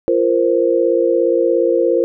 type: chord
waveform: sine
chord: F suspended fourth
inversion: none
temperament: equal with one note detuned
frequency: 344.6 / 466.2 / 523.3 Hz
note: F4 / Bb4 / C5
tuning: -23 / 0 / 0 cents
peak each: -16 dBFS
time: 0.08-2.04 s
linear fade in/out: 0 ms
effects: none